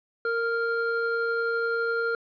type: tone pair together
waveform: triangle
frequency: 461.7 / 1396.9 Hz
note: A#4 / F6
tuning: -17 / 0 cents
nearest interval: octave + perfect fifth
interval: 1917 cents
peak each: -25 / -25 dBFS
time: 0.25-2.15 s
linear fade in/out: 2 ms
effects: resampled to 11025 Hz